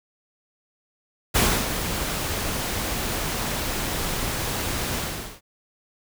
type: noise with ADSR envelope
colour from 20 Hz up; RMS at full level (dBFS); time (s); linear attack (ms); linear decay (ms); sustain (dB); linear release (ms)
pink; -18; 1.34-5.41; 22; 290; -9; 430
effects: none